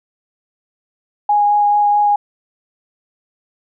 sine tone with vibrato, 826 Hz, G#5, 10 cents flat, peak -10 dBFS, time 1.29-2.16 s, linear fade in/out 5 ms, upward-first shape sine, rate 4.6 Hz, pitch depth 9 cents each way, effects none

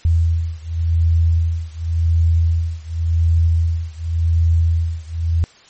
sine beating tone pair, 82.41 / 83.31 Hz, E2 / E2, 0 / +19 cents, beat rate 0.9 Hz, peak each -16 / -17 dBFS, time 0.05-5.44 s, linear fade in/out 0 ms, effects white hiss -47 dBFS RMS until 5.69 s + MP3 32 kbps

